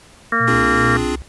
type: harmonic tone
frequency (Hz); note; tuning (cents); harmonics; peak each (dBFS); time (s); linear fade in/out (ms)
230; A#3; -23; 1 / 2 / 3 / 5 / 6 / 7 / 8; -24 / -26 / -31 / -20 / -20 / -25 / -19; 0.32-0.97; 5
type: tone with tremolo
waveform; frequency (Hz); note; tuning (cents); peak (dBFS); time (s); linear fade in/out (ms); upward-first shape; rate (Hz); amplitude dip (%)
sine; 119.6; A#2; +45; -19; 0.4-1.06; 10; sine; 2.5; 80
type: chord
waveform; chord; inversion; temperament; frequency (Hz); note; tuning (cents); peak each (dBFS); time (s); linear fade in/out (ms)
square; D half-diminished seventh; third; equal; 261.6 / 293.7 / 349.2 / 415.3; C4 / D4 / F4 / Ab4; 0 / 0 / 0 / 0; -25; 0.47-1.16; 10
type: tone with vibrato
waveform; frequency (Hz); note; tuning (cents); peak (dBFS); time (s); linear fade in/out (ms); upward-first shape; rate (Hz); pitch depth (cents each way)
sine; 64.6; C2; -21; -27; 0.53-1.22; 0; sine; 5.3; 95
effects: pink hiss -46 dBFS RMS until 1.28 s + resampled to 24000 Hz